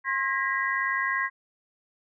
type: tone cluster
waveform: sine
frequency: 1068 / 1629 / 1891 / 1991 Hz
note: C6 / G#6 / A#6 / B6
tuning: +35 / -34 / +24 / +14 cents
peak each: -29 / -30 / -29 / -32 dBFS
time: 0.04-1.3 s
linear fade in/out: 50 ms
effects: none